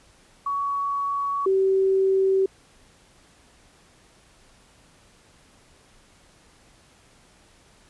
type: tone pair in turn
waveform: sine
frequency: 1124 / 384.1 Hz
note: C#6 / G4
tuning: +24 / -35 cents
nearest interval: octave + perfect fifth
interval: 1859 cents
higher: first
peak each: -23 / -17 dBFS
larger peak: second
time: 0.46-1.46 / 1.46-2.46 s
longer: neither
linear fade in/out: 5 ms
effects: pink hiss -56 dBFS RMS until 7.89 s + resampled to 24000 Hz